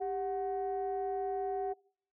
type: tone pair together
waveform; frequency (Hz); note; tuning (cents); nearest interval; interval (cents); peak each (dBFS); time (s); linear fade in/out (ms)
sine; 394.8 / 740; G4 / F#5; +12 / 0; major seventh; 1088; -34 / -34; 0-1.74; 20
effects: noise-tail reverb RT60 0.6 s tail -26 dB re dry + tanh soft clip ceiling -27 dBFS